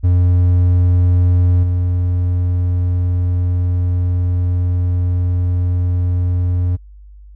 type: tone with level steps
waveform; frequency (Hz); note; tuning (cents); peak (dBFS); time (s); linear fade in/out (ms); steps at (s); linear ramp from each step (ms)
triangle; 89.1; F2; +35; -7 / -11; 0.03-6.77; 20; 1.63; 5
effects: added 50 Hz sine -36 dBFS peak until 7.35 s